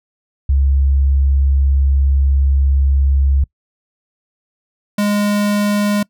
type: tone pair in turn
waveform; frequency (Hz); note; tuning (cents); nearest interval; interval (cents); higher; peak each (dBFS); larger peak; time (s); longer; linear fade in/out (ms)
sine / square; 68.5 / 206; C#2 / G#3; -20 / -14; octave + perfect fifth; 1906; second; -10 / -14; first; 0.49-3.44 / 4.98-6.03; first; 5
effects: noise-tail reverb RT60 0.1 s tail -24 dB re dry